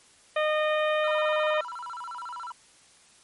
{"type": "harmonic tone", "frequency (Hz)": 613, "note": "D#5", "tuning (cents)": -26, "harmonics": [1, 2, 3, 4, 5, 6], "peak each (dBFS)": [-24, -30, -32, -35, -39, -42], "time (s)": [0.36, 1.61], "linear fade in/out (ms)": 5}
{"type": "tone with vibrato", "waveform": "triangle", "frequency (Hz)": 1151, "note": "D6", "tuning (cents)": -35, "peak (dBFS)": -33, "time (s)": [1.04, 2.52], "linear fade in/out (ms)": 2, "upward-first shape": "square", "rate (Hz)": 14, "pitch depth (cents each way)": 280}
{"effects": ["white hiss -57 dBFS RMS until 3.23 s", "MP3 48 kbps"]}